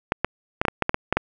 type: clicks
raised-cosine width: 0.5 ms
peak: -4 dBFS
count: 10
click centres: 0.121 / 0.246 / 0.615 / 0.652 / 0.683 / 0.823 / 0.894 / 0.944 / 1.126 / 1.17 s
effects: none